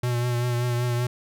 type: tone with vibrato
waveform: square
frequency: 121.5 Hz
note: B2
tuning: 28 cents flat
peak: -23 dBFS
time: 0.03-1.07 s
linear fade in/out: 5 ms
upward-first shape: triangle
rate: 5.2 Hz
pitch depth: 35 cents each way
effects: none